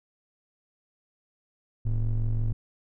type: ring-modulated tone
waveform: triangle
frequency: 66.7 Hz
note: C2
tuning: 34 cents sharp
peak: -18 dBFS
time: 1.85-2.53 s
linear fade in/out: 10 ms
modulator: 43.7 Hz
effects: none